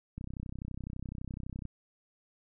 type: click train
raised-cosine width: 5 ms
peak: -27 dBFS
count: 48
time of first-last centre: 0.18-1.653 s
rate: 31.9 Hz
effects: none